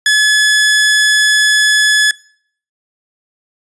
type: tone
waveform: sawtooth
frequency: 1709 Hz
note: G#6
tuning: 49 cents sharp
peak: -4 dBFS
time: 0.06-2.11 s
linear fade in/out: 2 ms
effects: noise-tail reverb RT60 0.6 s tail -24 dB re dry + resampled to 22050 Hz